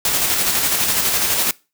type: noise with tremolo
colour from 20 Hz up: white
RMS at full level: -17 dBFS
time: 0.05-1.51 s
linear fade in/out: 2 ms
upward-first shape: square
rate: 12 Hz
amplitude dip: 30%
effects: noise-tail reverb RT60 0.3 s tail -23 dB re dry